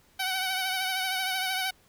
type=tone with vibrato; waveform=10% pulse; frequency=754 Hz; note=F#5; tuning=32 cents sharp; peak=-19 dBFS; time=0.19-1.71 s; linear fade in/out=10 ms; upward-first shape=triangle; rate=13 Hz; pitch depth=47 cents each way; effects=pink hiss -62 dBFS RMS until 1.88 s